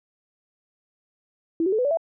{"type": "tone with pitch steps", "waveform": "sine", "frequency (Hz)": [329.6, 378.6, 434.9, 499.6, 573.9, 659.2], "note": ["E4", "F#4", "A4", "B4", "D5", "E5"], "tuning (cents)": [0, 40, -20, 20, -40, 0], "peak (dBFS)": -19, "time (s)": [1.6, 1.972], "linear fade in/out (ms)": 2, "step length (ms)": 62, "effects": []}